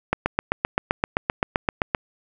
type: click train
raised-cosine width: 0.5 ms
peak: -4 dBFS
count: 15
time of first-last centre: 0.13-1.948 s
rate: 7.7 Hz
effects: none